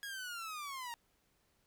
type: linear sweep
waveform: sawtooth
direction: down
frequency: 1661.2 to 921 Hz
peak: -38 dBFS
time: 0.03-0.94 s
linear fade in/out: 0 ms
effects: pink hiss -75 dBFS RMS until 1.66 s